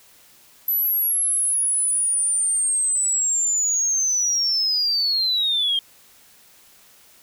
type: linear sweep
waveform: sine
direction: down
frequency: 12000 to 3178 Hz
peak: -17 dBFS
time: 0.68-5.79 s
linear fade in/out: 2 ms
effects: tanh soft clip ceiling -14 dBFS + white hiss -52 dBFS RMS until 7.22 s